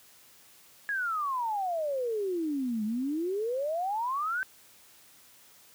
sine exponential two-way sweep, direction down then up, 1693 to 207.7 to 1567 Hz, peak -28 dBFS, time 0.89-4.43 s, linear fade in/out 0 ms, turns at 2.84 s, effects white hiss -57 dBFS RMS until 5.74 s + high-pass 60 Hz 12 dB/octave

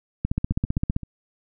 two click trains, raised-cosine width 5 ms, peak -22 / -10 dBFS, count 5 / 12, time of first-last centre 0.52-1.033 / 0.25-0.964 s, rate 7.8 / 15.4 Hz, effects none

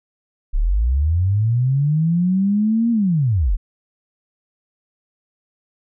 sine linear two-way sweep, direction up then down, 31.22 to 236.5 to 31.22 Hz, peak -14 dBFS, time 0.53-3.57 s, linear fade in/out 20 ms, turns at 2.91 s, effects none

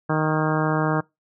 harmonic tone with a mistuned harmonic, 155.56 Hz, D#3, in tune, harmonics 1 / 2 / 3 / 4 / 5 / 6 / 7 / 8 / 9 / 10, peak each -23 / -26 / -28 / -29 / -30 / -31 / -31 / -32 / -33 / -33 dBFS, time 0.09-1.01 s, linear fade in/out 10 ms, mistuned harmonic 10, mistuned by +55 cents, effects noise-tail reverb RT60 0.2 s tail -24 dB re dry

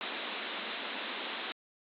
white band-pass noise, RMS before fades -39 dBFS, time 0.01-1.52 s, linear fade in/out 0 ms, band 200 to 3900 Hz, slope 96 dB/octave, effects AAC 64 kbps

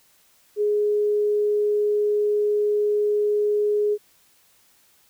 sine tone, 417 Hz, G#4, 7 cents sharp, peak -18 dBFS, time 0.56-3.98 s, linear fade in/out 50 ms, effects white hiss -59 dBFS RMS until 5.09 s

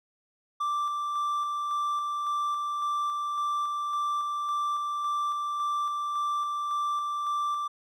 triangle tone with tremolo, 1174.7 Hz, D6, in tune, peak -24 dBFS, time 0.6-7.68 s, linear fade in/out 10 ms, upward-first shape square, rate 1.8 Hz, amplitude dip 25%, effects none

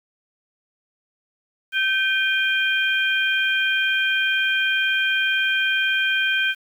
sine tone cluster, 1549 / 2431 / 3169 Hz, G6 / D#7 / G7, -21 / -41 / +18 cents, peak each -20 / -24 / -25 dBFS, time 1.72-6.55 s, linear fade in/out 50 ms, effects 8-bit

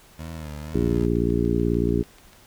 20% pulse tone with vibrato, 77.78 Hz, D#2, in tune, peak -28 dBFS, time 0.18-1.07 s, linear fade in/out 20 ms, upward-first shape sine, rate 2 Hz, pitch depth 89 cents each way
harmonic tone, 58.27 Hz, A#1, in tune, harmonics 1 / 2 / 3 / 4 / 5 / 6 / 7, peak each -27 / -27 / -27 / -27 / -27 / -27 / -27 dBFS, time 0.74-2.03 s, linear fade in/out 10 ms
click train, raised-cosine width 0.2 ms, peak -31 dBFS, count 10, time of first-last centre 1.01-2.332 s, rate 6.81 Hz
effects pink hiss -52 dBFS RMS until 2.46 s

